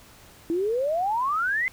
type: exponential sweep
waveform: sine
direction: up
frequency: 322.6 to 2100 Hz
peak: -22 dBFS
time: 0.5-1.68 s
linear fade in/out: 0 ms
effects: pink hiss -51 dBFS RMS until 1.72 s